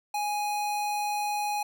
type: tone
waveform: square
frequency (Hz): 830.6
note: G#5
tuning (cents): 0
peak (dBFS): -28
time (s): 0.14-1.63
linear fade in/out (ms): 5
effects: none